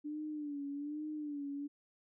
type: tone with vibrato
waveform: sine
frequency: 293.7 Hz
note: D4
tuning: in tune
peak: -38 dBFS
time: 0.04-1.68 s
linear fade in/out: 20 ms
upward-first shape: sine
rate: 1.2 Hz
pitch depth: 72 cents each way
effects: none